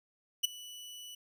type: tone with ADSR envelope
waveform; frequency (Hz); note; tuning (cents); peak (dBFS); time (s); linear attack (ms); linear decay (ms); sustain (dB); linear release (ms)
sawtooth; 2960; F#7; 0; -20; 0.43-1.15; 16; 11; -22; 5
effects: none

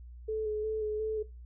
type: tone with vibrato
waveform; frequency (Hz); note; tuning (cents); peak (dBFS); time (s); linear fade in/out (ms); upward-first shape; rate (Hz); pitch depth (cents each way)
sine; 430.7; A4; -37; -30; 0.28-1.23; 10; square; 2.8; 20
effects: noise-tail reverb RT60 0.3 s tail -21 dB re dry + added 60 Hz sine -45 dBFS peak until 1.45 s

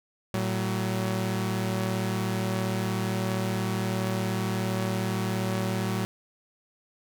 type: tone pair together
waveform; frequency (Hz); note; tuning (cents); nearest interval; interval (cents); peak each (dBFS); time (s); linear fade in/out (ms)
sawtooth; 112.7 / 188.28; A2 / F#3; +42 / +30; major sixth; 888; -25; 0.34-6.05; 0
effects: none

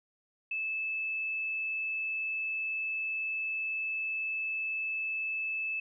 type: tone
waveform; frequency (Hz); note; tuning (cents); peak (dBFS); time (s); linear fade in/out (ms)
sine; 2618; E7; -13; -31; 0.51-5.8; 5
effects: none

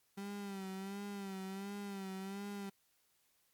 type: tone with vibrato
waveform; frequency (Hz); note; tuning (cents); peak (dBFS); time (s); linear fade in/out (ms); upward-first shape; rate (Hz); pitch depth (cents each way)
35% pulse; 196.3; G3; +3; -40; 0.17-2.7; 10; sine; 1.4; 58
effects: white hiss -75 dBFS RMS until 3.53 s + MP3 96 kbps

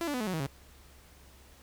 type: tone with pitch steps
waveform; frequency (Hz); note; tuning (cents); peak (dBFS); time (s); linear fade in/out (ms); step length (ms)
sawtooth; 337.7 / 290.6 / 250.1 / 215.2 / 185.2 / 159.37 / 137.15; E4 / D4 / B3 / A3 / F#3 / D#3 / C#3; +42 / -18 / +22 / -38 / +2 / +42 / -18; -27; 0.01-0.465; 0; 65
effects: added 67 Hz sine -56 dBFS peak until 1.62 s + pink hiss -58 dBFS RMS until 1.62 s

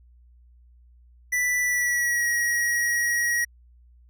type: tone with pitch glide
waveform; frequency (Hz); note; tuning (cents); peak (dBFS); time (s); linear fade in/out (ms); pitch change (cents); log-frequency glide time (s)
square; 1975.5 to 1901.6; B6 to A#6; 0 to +34; -22; 1.32-3.45; 10; -66; 1.62-2.27
effects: added 60 Hz sine -51 dBFS peak until 4.09 s

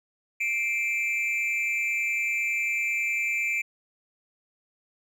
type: tone with amplitude modulation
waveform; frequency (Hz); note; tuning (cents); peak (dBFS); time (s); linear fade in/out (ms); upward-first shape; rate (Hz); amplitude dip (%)
triangle; 2349; D7; 0; -19; 0.4-3.62; 10; sine; 230; 85
effects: none

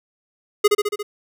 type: tone with echo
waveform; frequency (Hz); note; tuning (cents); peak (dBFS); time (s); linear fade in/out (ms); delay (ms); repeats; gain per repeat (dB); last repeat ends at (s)
square; 415.3; G#4; 0; -10; 0.64-0.68; 10; 70; 5; -3; 1.03
effects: none

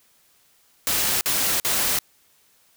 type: noise bursts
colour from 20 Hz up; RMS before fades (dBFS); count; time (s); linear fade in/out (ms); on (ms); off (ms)
white; -22; 3; 0.87-1.988; 0; 340; 49
effects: white hiss -60 dBFS RMS until 2.76 s

